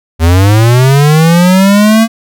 square linear sweep, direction up, 78.7 to 229.4 Hz, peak -4 dBFS, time 0.19-2.08 s, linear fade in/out 50 ms, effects none

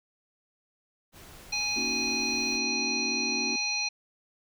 pink noise, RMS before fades -49 dBFS, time 1.12-2.6 s, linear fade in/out 50 ms
harmonic tone, 830 Hz, G#5, 1 cent flat, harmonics 1 / 3 / 5 / 7, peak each -41 / -30 / -31 / -35 dBFS, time 1.52-3.89 s, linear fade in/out 10 ms
triangle chord, D# minor seventh, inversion second, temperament equal, 233.1 / 277.2 / 311.1 / 370 Hz, A#3 / C#4 / D#4 / F#4, 0 / 0 / 0 / 0 cents, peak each -35 / -36 / -40 / -37 dBFS, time 1.76-3.56 s, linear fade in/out 5 ms
effects none

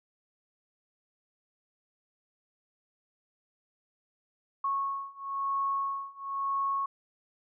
sine beating tone pair, 1100 / 1101 Hz, C#6 / C#6, -14 / -12 cents, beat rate 1 Hz, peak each -33 / -32 dBFS, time 4.64-6.86 s, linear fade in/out 5 ms, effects none

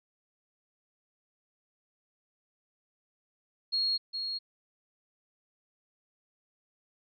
sine tone with echo, 4291 Hz, C8, 43 cents sharp, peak -26 dBFS, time 3.72-3.98 s, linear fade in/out 20 ms, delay 410 ms, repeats 1, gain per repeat -6 dB, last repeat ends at 4.39 s, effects none

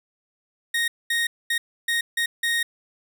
30% pulse tone bursts at uneven times, 1863 Hz, A#6, 2 cents flat, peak -18 dBFS, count 6, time 0.74-0.88 / 1.1-1.27 / 1.5-1.58 / 1.88-2.01 / 2.17-2.26 / 2.43-2.63 s, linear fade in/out 5 ms, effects none

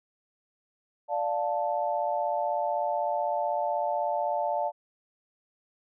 sine chord, D minor, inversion none, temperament equal with one note detuned, 587.3 / 703.3 / 880 Hz, D5 / F5 / A5, 0 / +12 / 0 cents, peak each -30 dBFS, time 1.08-4.72 s, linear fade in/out 50 ms, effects none

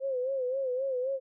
sine tone with vibrato, 521 Hz, C5, 7 cents flat, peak -28 dBFS, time 0-1.2 s, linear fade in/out 50 ms, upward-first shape sine, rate 3.8 Hz, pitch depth 87 cents each way, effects none

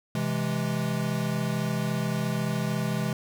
square chord, C augmented, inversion none, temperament equal with one note detuned, 130.81 / 164.81 / 208.4 Hz, C3 / E3 / G#3, 0 / 0 / +6 cents, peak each -31 dBFS, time 0.15-3.13 s, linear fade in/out 2 ms, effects none

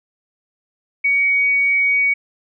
sine tone, 2249 Hz, C#7, 24 cents sharp, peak -13 dBFS, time 1.04-2.14 s, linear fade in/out 10 ms, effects none

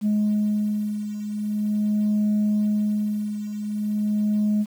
sine beating tone pair, 210 / 210.43 Hz, G#3 / G#3, +19 / +23 cents, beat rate 0.43 Hz, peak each -20 / -25 dBFS, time 0.01-4.66 s, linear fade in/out 50 ms, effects tanh soft clip ceiling -16 dBFS + 8-bit

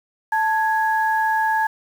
sine tone pair together, 880 / 1663.5 Hz, A5 / G#6, 0 / +2 cents, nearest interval major seventh, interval 1102 cents, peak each -18 / -22 dBFS, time 0.32-1.67 s, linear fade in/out 5 ms, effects 7-bit

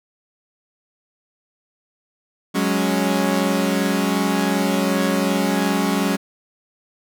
sawtooth chord, F# suspended second, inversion none, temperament equal, 185 / 207.7 / 277.2 Hz, F#3 / G#3 / C#4, 0 / 0 / 0 cents, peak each -18 dBFS, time 2.54-6.17 s, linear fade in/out 20 ms, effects none

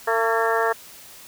harmonic tone with a mistuned harmonic, 226.2 Hz, A3, 48 cents sharp, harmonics 2 / 3 / 4 / 5 / 6 / 7 / 8, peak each -23 / -25 / -26 / -27 / -28 / -28 / -29 dBFS, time 0.07-0.73 s, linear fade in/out 10 ms, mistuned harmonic 7, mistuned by +55 cents, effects white hiss -44 dBFS RMS until 1.27 s

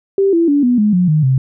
sine tone with pitch steps, 392 / 335.4 / 287 / 245.5 / 210.1 / 179.73 / 153.78 / 131.57 Hz, G4 / E4 / D4 / B3 / G#3 / F3 / D#3 / C3, 0 / +30 / -40 / -10 / +20 / +50 / -20 / +10 cents, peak -9 dBFS, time 0.18-1.38 s, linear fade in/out 2 ms, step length 150 ms, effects none

